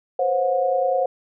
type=tone cluster; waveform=sine; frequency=502 / 532 / 724 Hz; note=B4 / C5 / F#5; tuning=+28 / +29 / -38 cents; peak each=-27 / -20 / -22 dBFS; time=0.19-1.06 s; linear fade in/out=5 ms; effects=none